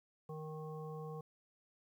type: harmonic tone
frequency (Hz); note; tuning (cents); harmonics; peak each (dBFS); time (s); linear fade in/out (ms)
155.6; D#3; 0; 1 / 3 / 5 / 7; -45 / -47 / -54 / -54; 0.29-1.21; 5
effects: 12-bit